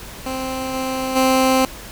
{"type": "tone with level steps", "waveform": "15% pulse", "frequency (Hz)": 261.6, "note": "C4", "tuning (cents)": 0, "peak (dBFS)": [-17, -15, -7], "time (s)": [0.26, 1.65], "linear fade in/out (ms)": 2, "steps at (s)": [0.73, 1.15], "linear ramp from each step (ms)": 20, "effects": ["added 50 Hz sine -42 dBFS peak until 1.91 s", "pink hiss -36 dBFS RMS until 1.91 s"]}